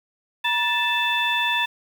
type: harmonic tone with a mistuned harmonic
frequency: 880 Hz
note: A5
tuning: in tune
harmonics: 1 / 2 / 3 / 4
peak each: -25 / -25 / -25 / -25 dBFS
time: 0.44-1.66 s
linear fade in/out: 10 ms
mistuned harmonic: 1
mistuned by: +140 cents
effects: 7-bit